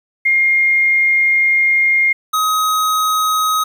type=tone pair in turn; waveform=sine / square; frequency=2126 / 1264.1 Hz; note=C7 / D#6; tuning=+27 / +27 cents; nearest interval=major sixth; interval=900 cents; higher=first; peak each=-10 / -14 dBFS; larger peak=first; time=0.25-2.13 / 2.33-3.64 s; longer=first; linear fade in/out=10 ms; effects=8-bit